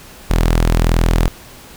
sawtooth tone, 41.31 Hz, E1, 4 cents sharp, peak -7 dBFS, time 0.3-1.28 s, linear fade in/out 0 ms, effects pink hiss -39 dBFS RMS until 1.76 s

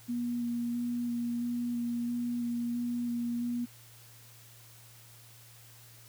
sine tone with vibrato, 239.2 Hz, A#3, 45 cents sharp, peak -30 dBFS, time 0.08-3.66 s, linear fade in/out 20 ms, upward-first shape square, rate 1.5 Hz, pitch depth 10 cents each way, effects added 116 Hz sine -56 dBFS peak until 6.08 s + white hiss -56 dBFS RMS until 6.08 s

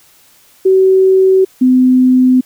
sine tone pair in turn, 379.3 / 255 Hz, F#4 / C4, +43 / -44 cents, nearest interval perfect fifth, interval 687 cents, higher first, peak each -5 dBFS, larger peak neither, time 0.65-1.45 / 1.61-2.41 s, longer neither, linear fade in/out 10 ms, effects white hiss -47 dBFS RMS until 2.45 s

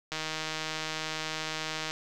click train, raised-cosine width 0.2 ms, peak -16 dBFS, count 282, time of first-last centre 0.12-1.91 s, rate 157 Hz, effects none

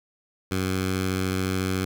10% pulse tone with notch filter, 93.9 Hz, F#2, 26 cents sharp, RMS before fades -26 dBFS, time 0.51-1.85 s, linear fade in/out 5 ms, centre 610 Hz, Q 1.4, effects none

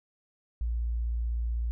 sine tone, 58 Hz, A#1, 8 cents flat, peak -27 dBFS, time 0.61-1.71 s, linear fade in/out 0 ms, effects none

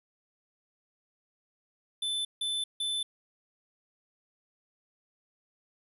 square tone bursts, 3520 Hz, A7, in tune, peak -30 dBFS, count 3, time 2.02-3.03 s, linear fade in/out 5 ms, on 230 ms, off 160 ms, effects resampled to 32000 Hz + 11-bit

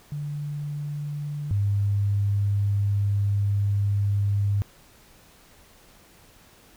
sine tone pair in turn, 146.4 / 101 Hz, D3 / G#2, -5 / -48 cents, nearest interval tritone, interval 643 cents, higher first, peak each -28 / -20 dBFS, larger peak second, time 0.12-1.51 / 1.51-4.62 s, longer second, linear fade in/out 0 ms, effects pink hiss -54 dBFS RMS until 6.76 s

